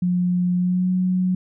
sine tone with pitch glide, 178.8 to 183.61 Hz, F3 to F#3, +41 to -13 cents, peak -17 dBFS, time 0.02-1.35 s, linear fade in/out 5 ms, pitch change +46 cents, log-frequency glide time 0.56-0.9 s, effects none

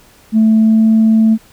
sine tone with pitch glide, 220 to 221.3 Hz, A3 to A3, 0 to +10 cents, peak -5 dBFS, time 0.32-1.38 s, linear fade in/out 50 ms, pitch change +10 cents, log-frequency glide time 0.58-0.85 s, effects tanh soft clip ceiling -3 dBFS + pink hiss -46 dBFS RMS until 1.52 s

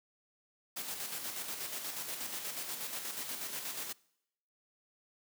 white noise with tremolo, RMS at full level -39 dBFS, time 0.76-3.93 s, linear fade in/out 10 ms, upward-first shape square, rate 8.3 Hz, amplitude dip 40%, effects noise-tail reverb RT60 0.8 s tail -24 dB re dry + high-pass 150 Hz 12 dB/octave

